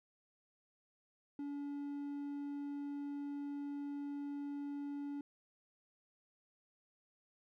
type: tone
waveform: triangle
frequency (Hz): 285.6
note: D4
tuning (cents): -48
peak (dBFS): -38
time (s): 1.39-5.21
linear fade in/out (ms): 2
effects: none